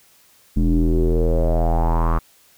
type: tone with low-pass filter sweep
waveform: square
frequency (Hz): 41.2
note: E1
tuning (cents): 0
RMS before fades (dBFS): -17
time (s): 0.56-2.19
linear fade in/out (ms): 10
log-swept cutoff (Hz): 240 to 1200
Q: 5.7
effects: white hiss -54 dBFS RMS until 2.57 s